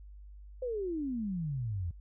sine exponential sweep, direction down, 523.3 to 80.6 Hz, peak -32 dBFS, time 0.62-1.91 s, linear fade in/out 5 ms, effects added 50 Hz sine -47 dBFS peak until 2 s

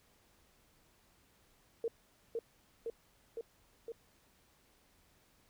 sine tone with echo, 460 Hz, A#4, 23 cents flat, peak -32 dBFS, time 1.84-1.88 s, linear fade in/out 2 ms, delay 510 ms, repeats 4, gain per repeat -2 dB, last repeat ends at 3.92 s, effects pink hiss -69 dBFS RMS until 5.49 s

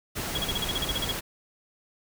pink noise, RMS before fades -32 dBFS, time 0.15-1.21 s, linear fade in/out 20 ms
sine tone bursts, 3322 Hz, G#7, in tune, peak -26 dBFS, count 12, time 0.35-1.116 s, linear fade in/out 5 ms, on 29 ms, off 38 ms
effects none

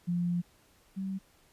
sine tone pair in turn, 174.61 / 191.95 Hz, F3 / G3, 0 / -36 cents, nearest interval major second, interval 164 cents, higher second, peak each -27 / -32 dBFS, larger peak first, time 0.07-0.42 / 0.96-1.19 s, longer first, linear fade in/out 20 ms, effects pink hiss -64 dBFS RMS until 1.52 s + resampled to 32000 Hz

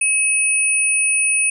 sine tone pair together, 2561 / 9421 Hz, D#7 / D9, +49 / +4 cents, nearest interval octave + major seventh, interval 2255 cents, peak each -17 dBFS, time 0.01-1.5 s, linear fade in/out 5 ms, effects none

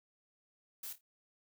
blue noise with echo, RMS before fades -44 dBFS, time 0.83-0.93 s, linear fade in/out 5 ms, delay 27 ms, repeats 3, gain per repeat -11 dB, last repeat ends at 1.011 s, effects none

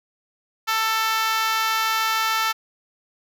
5% pulse tone with high-pass filter, 443.3 Hz, A4, 13 cents sharp, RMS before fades -22 dBFS, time 0.67-2.53 s, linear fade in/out 20 ms, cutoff 1100 Hz, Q 9.1, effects none

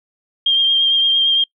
sine tone with vibrato, 3200 Hz, G7, 35 cents sharp, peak -11 dBFS, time 0.46-1.44 s, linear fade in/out 5 ms, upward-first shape sine, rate 8.8 Hz, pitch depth 21 cents each way, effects noise-tail reverb RT60 0.1 s tail -25 dB re dry

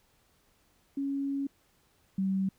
sine tone pair in turn, 277.2 / 191.97 Hz, C#4 / G3, 0 / -36 cents, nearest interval tritone, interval 636 cents, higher first, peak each -29 / -26 dBFS, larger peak second, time 0.97-1.47 / 2.18-2.49 s, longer first, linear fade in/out 5 ms, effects pink hiss -68 dBFS RMS until 2.58 s

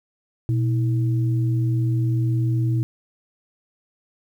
sine tone pair together, 120.39 / 321.4 Hz, B2 / E4, -44 / -44 cents, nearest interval octave + perfect fourth, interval 1700 cents, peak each -18 / -29 dBFS, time 0.49-2.83 s, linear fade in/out 0 ms, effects 9-bit

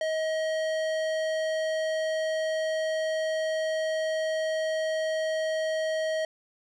sine tone with tanh clipping, 633 Hz, D#5, 30 cents sharp, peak -28 dBFS, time 0.01-6.25 s, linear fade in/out 2 ms, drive 17 dB, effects none

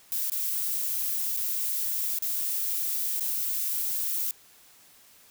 violet noise with dropouts, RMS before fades -29 dBFS, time 0.12-4.31 s, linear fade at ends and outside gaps 1 ms, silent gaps 0.299-0.319 / 1.366-1.371 / 2.187-2.222 / 3.197-3.207 s, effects white hiss -56 dBFS RMS until 5.3 s

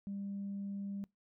sine tone, 199.1 Hz, G3, 27 cents sharp, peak -37 dBFS, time 0.07-1.04 s, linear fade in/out 0 ms, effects noise-tail reverb RT60 0.2 s tail -25 dB re dry + tanh soft clip ceiling -34 dBFS

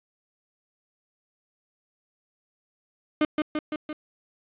35% pulse tone with echo, 304.4 Hz, D#4, 38 cents flat, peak -17 dBFS, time 3.21-3.25 s, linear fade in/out 2 ms, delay 170 ms, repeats 4, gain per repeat -3 dB, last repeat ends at 3.93 s, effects resampled to 8000 Hz + 8-bit

